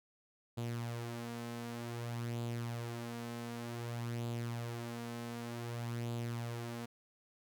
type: tone with flanger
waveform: sawtooth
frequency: 118 Hz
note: A#2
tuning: 22 cents sharp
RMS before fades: -41 dBFS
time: 0.57-6.86 s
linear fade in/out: 10 ms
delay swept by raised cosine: 0.26 to 4.66 ms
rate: 0.54 Hz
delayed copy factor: +0.5
effects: none